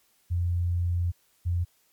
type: tone pair in turn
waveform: sine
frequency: 87.31 / 87.31 Hz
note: F2 / F2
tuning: 0 / 0 cents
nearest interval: unison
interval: 0 cents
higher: neither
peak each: -23 dBFS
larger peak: neither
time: 0.3-1.12 / 1.45-1.65 s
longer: first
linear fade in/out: 20 ms
effects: white hiss -66 dBFS RMS until 1.92 s + MP3 96 kbps